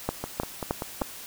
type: two click trains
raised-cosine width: 1 ms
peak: -16 / -11 dBFS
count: 5 / 4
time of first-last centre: 0.24-1.015 / 0.09-1.019 s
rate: 5.16 / 3.23 Hz
effects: white hiss -42 dBFS RMS until 1.26 s